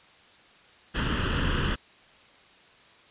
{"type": "noise with comb filter", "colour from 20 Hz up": "pink", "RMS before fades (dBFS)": -26, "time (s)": [0.94, 1.76], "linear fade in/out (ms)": 20, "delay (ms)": 0.67, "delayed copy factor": 0.7, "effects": ["white hiss -55 dBFS RMS until 3.1 s", "resampled to 8000 Hz"]}